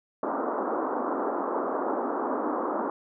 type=band-pass noise; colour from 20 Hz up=pink; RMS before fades=-29 dBFS; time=0.23-2.9 s; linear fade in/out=2 ms; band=250 to 1300 Hz; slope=48 dB/octave; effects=none